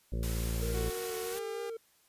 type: harmonic tone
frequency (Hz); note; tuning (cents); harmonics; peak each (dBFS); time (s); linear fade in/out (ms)
56.5; A1; +47; 1 / 2 / 3 / 4 / 6 / 7 / 8 / 9 / 10; -32 / -38 / -42 / -44 / -48 / -49 / -50 / -51 / -52; 0.12-0.9; 5
type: noise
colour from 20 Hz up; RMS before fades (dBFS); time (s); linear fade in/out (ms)
white; -42; 0.23-1.39; 0
type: tone with vibrato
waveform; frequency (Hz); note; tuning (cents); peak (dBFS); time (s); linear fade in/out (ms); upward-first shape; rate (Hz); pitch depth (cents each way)
triangle; 458; A#4; -31; -35; 0.62-1.77; 5; sine; 3.2; 34
type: tone with pitch glide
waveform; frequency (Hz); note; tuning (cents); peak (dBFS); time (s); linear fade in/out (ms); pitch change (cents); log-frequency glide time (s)
sawtooth; 370 to 401.2; F#4 to G4; 0 to +40; -36; 0.74-1.7; 5; +140; 1.31-1.38
effects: white hiss -67 dBFS RMS until 2.08 s + resampled to 32000 Hz